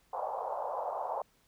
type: band-pass noise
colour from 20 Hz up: white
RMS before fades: -36 dBFS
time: 0.13-1.22 s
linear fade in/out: 5 ms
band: 510 to 1000 Hz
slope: 48 dB/octave
effects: pink hiss -69 dBFS RMS until 1.47 s